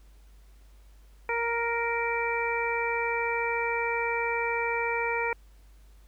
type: harmonic tone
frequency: 466.9 Hz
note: A#4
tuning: 3 cents sharp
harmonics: 1 / 2 / 3 / 4 / 5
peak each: -31 / -31 / -36 / -35 / -31 dBFS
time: 1.29-5.33 s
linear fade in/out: 2 ms
effects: added 50 Hz sine -51 dBFS peak until 6.07 s + pink hiss -65 dBFS RMS until 6.07 s